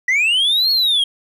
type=linear two-way sweep; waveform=sine; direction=up then down; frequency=1925 to 4358 to 3188 Hz; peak=-10 dBFS; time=0.08-1.04 s; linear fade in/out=5 ms; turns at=0.71 s; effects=tanh soft clip ceiling -12 dBFS + 8-bit